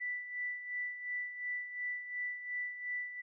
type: tone with tremolo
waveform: sine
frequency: 1975.5 Hz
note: B6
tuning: in tune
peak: -34 dBFS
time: 0-3.22 s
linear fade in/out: 20 ms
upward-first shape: sine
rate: 2.8 Hz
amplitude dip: 65%
effects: none